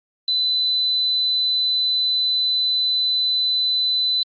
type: tone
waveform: sine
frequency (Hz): 4010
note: B7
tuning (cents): +26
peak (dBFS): -17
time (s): 0.28-4.23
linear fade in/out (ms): 2
effects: Opus 24 kbps